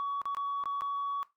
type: tone with dropouts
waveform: sine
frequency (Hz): 1127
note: C#6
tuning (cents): +28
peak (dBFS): -29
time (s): 0-1.23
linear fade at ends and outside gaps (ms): 0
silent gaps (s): 0.216-0.255 / 0.348-0.369 / 0.638-0.657 / 0.809-0.819
effects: noise-tail reverb RT60 0.2 s tail -18 dB re dry + tanh soft clip ceiling -28 dBFS